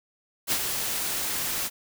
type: noise with ADSR envelope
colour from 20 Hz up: white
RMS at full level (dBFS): -23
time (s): 0.47-1.7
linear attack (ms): 49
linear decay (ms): 52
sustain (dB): -6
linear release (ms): 41
effects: none